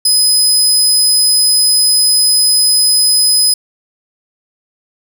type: tone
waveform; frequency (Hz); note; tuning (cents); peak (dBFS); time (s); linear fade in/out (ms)
25% pulse; 5030; D#8; +18; -3; 0.05-3.54; 5
effects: none